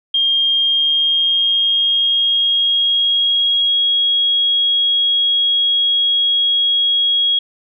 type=tone with pitch glide; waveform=sine; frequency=3219 to 3300 Hz; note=G7 to G#7; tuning=+45 to -12 cents; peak=-12 dBFS; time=0.14-7.39 s; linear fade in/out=5 ms; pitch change=+43 cents; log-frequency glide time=0.63-3.75 s; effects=none